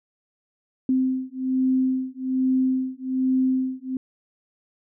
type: beating tone pair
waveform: sine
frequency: 259.1 / 260.3 Hz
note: C4 / C4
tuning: -17 / -9 cents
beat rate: 1.2 Hz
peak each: -23 dBFS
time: 0.89-3.97 s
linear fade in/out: 2 ms
effects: none